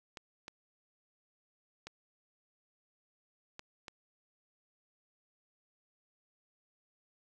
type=clicks; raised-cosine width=0.2 ms; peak=-27 dBFS; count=5; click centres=0.172 / 0.481 / 1.87 / 3.594 / 3.882 s; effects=none